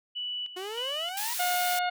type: tone with tremolo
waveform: sine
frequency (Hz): 2960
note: F#7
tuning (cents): 0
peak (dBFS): -31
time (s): 0.15-1.18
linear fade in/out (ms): 20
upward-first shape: square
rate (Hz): 1.6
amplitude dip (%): 70
type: exponential sweep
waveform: sawtooth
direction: up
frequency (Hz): 356.8 to 987.8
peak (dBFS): -31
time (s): 0.56-1.34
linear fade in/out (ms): 10
type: high-pass noise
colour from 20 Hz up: white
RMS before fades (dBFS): -33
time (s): 1.17-1.79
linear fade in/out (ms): 2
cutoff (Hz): 2000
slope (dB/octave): 12
type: harmonic tone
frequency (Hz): 718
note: F5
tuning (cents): +48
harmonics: 1 / 2 / 3 / 4 / 5 / 6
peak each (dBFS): -27 / -33 / -37 / -39 / -41 / -43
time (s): 1.39-1.9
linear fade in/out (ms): 10
effects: none